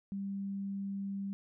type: tone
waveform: sine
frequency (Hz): 197.3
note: G3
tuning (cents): +11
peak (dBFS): -35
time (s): 0.12-1.33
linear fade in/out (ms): 0
effects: none